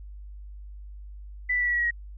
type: tone with pitch steps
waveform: sine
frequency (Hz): 1988 / 1972 / 1956.1 / 1940.4 / 1924.7 / 1909.2 / 1893.8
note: B6 / B6 / B6 / B6 / B6 / A#6 / A#6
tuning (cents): +11 / -3 / -17 / -31 / -45 / +41 / +27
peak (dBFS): -22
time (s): 1.49-1.91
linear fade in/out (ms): 10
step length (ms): 60
effects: added 50 Hz sine -39 dBFS peak until 2.17 s